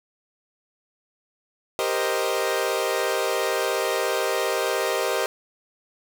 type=chord; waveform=sawtooth; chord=C minor seventh; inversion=second; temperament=equal; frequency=392 / 466.2 / 523.3 / 622.3 Hz; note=G4 / Bb4 / C5 / Eb5; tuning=0 / 0 / 0 / 0 cents; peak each=-24 dBFS; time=1.79-5.26 s; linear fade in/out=0 ms; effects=none